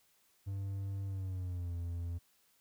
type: tone with pitch glide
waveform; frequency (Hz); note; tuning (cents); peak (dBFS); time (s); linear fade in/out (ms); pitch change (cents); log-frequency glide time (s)
triangle; 98 to 85.81; G2 to F2; 0 to -30; -34; 0.46-2.19; 20; -230; 1.06-1.74
effects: white hiss -71 dBFS RMS until 2.6 s